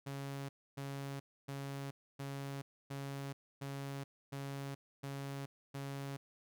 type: tone bursts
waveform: sawtooth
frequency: 138.59 Hz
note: C#3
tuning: in tune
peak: -37 dBFS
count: 9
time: 0.06-6.17 s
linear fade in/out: 10 ms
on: 430 ms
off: 280 ms
effects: none